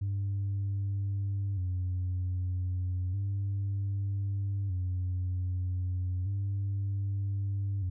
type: tone with vibrato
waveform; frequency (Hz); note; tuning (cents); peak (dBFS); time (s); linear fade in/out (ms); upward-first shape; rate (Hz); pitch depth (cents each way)
sine; 95.1; F#2; +48; -27; 0.01-7.9; 10; square; 0.32; 71
effects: tanh soft clip ceiling -27 dBFS